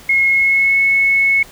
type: tone with pitch glide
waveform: sine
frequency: 2164 to 2197 Hz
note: C#7 to C#7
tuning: -42 to -16 cents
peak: -10 dBFS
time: 0.09-1.43 s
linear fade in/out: 5 ms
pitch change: +26 cents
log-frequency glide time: 0.29-0.78 s
effects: pink hiss -40 dBFS RMS until 1.51 s